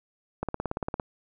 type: click train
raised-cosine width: 1 ms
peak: -15 dBFS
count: 11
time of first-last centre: 0.43-0.998 s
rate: 17.6 Hz
effects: none